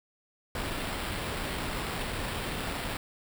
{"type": "noise with sample-and-hold", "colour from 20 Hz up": "pink", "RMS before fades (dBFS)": -34, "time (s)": [0.55, 2.97], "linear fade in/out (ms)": 2, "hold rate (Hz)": 6300, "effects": []}